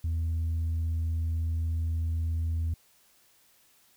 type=tone; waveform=sine; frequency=81.8 Hz; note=E2; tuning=13 cents flat; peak=-24 dBFS; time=0.04-2.74 s; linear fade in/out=5 ms; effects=tanh soft clip ceiling -25 dBFS + white hiss -63 dBFS RMS until 3.96 s